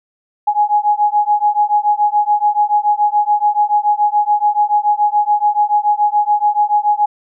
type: beating tone pair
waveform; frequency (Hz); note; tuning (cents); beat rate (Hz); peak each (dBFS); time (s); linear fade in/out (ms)
sine; 830.6 / 837.6; G#5 / G#5; 0 / +15; 7; -14; 0.47-7.06; 10
effects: none